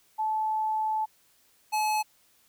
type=tone pair in turn; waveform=sine / square; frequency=869 / 856.5 Hz; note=A5 / A5; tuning=-22 / -47 cents; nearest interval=unison; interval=25 cents; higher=first; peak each=-25 dBFS; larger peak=neither; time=0.18-1.06 / 1.72-2.03 s; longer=first; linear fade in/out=20 ms; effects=white hiss -64 dBFS RMS until 2.48 s